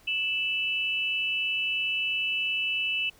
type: tone pair together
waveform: sine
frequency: 2637 / 2960 Hz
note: E7 / F#7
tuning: 0 / 0 cents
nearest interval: major second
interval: 200 cents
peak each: -27 / -30 dBFS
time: 0.07-3.1 s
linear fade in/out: 10 ms
effects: pink hiss -58 dBFS RMS until 3.19 s